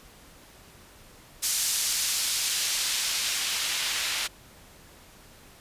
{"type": "noise with band-pass filter sweep", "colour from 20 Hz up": "white", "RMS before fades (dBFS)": -28, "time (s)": [1.42, 4.28], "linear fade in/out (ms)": 20, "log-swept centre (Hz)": [6600, 2700], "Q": 0.82, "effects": ["pink hiss -52 dBFS RMS until 5.6 s", "resampled to 32000 Hz"]}